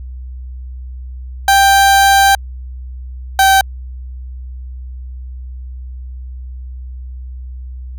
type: tone pair in turn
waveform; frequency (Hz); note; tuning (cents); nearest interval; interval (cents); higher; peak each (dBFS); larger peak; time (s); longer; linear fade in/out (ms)
30% pulse; 787 / 775.3; G5 / G5; +7 / -19; unison; 26; first; -4; neither; 1.48-2.35 / 3.39-3.61; first; 2
effects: added 63 Hz sine -25 dBFS peak until 7.98 s